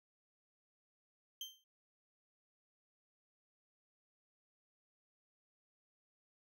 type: tone with exponential decay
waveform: 35% pulse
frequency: 3136 Hz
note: G7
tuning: in tune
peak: -38 dBFS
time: 1.41-1.64 s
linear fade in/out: 2 ms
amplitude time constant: 50 ms
effects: none